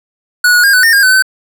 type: tone with pitch steps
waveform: square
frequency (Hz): 1466 / 1456 / 1615 / 1498 / 1823 / 1617 / 1514 / 1530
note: F#6 / F#6 / G#6 / F#6 / A#6 / G#6 / F#6 / G6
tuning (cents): -16 / -28 / -49 / +21 / -39 / -47 / +39 / -42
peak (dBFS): -6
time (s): 0.44-1.224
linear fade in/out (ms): 5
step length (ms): 98
effects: none

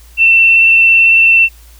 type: tone with vibrato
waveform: sine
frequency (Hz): 2689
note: E7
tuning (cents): +34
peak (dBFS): -4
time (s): 0.17-1.49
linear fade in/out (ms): 50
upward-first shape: sine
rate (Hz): 18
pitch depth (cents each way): 14
effects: added 57 Hz sine -37 dBFS peak until 1.79 s + white hiss -45 dBFS RMS until 1.79 s

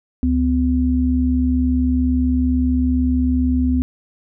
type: tone pair together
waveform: sine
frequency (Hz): 71.08 / 253.3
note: C#2 / B3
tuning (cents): +44 / +44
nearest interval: octave + minor seventh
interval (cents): 2200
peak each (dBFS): -18 / -16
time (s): 0.23-3.82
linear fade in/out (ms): 0
effects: none

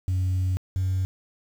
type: tone pair in turn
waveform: sine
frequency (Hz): 92.5 / 93.74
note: F#2 / F#2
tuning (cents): 0 / +23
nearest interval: unison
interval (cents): 23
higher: second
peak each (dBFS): -19 / -20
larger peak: first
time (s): 0.08-0.57 / 0.76-1.05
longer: first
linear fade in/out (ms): 0
effects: tanh soft clip ceiling -20 dBFS + 8-bit

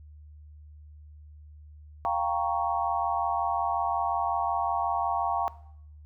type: chord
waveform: sine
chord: G half-diminished seventh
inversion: third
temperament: equal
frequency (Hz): 698.5 / 784 / 932.3 / 1108.7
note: F5 / G5 / Bb5 / Db6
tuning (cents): 0 / 0 / 0 / 0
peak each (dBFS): -30 / -30 / -30 / -31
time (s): 2.05-5.48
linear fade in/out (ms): 0
effects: noise-tail reverb RT60 0.7 s tail -18 dB re dry + added 75 Hz sine -46 dBFS peak until 6.05 s

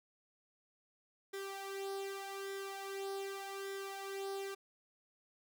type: tone with flanger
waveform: sawtooth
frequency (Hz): 392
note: G4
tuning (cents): 0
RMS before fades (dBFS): -43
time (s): 1.33-4.55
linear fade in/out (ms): 10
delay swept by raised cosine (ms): 0.55 to 2.35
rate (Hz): 0.84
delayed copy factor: +0.65
effects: none

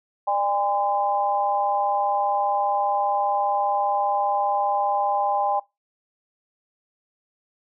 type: tone with amplitude modulation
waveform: sine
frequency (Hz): 810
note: G#5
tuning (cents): -43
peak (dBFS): -15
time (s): 0.27-5.6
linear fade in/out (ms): 10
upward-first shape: sine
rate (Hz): 215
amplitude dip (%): 95
effects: noise-tail reverb RT60 0.2 s tail -21 dB re dry

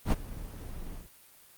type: noise with ADSR envelope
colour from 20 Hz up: brown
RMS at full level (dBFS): -20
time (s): 0.05-1.09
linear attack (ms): 71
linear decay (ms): 27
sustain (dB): -20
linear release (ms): 140
effects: white hiss -57 dBFS RMS until 1.57 s + Opus 32 kbps

